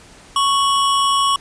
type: tone pair together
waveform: square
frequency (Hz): 1108.7 / 2960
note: C#6 / F#7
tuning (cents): 0 / 0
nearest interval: octave + perfect fourth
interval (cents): 1700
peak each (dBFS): -15 / -23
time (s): 0.36-1.36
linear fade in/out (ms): 2
effects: pink hiss -44 dBFS RMS until 1.4 s + resampled to 22050 Hz